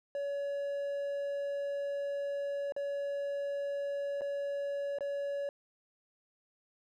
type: tone with dropouts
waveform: triangle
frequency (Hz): 565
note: C#5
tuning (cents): +33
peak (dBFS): -31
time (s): 0.15-5.49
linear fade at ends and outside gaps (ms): 1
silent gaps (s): 2.722-2.764 / 4.21-4.217 / 4.986-5.007
effects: none